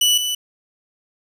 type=tone pair in turn; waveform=sawtooth; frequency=2960 / 2977 Hz; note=F#7 / F#7; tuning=0 / +10 cents; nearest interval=unison; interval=10 cents; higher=second; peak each=-10 / -17 dBFS; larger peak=first; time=0.01-0.18 / 0.18-0.35 s; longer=neither; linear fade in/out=5 ms; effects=resampled to 32000 Hz + 8-bit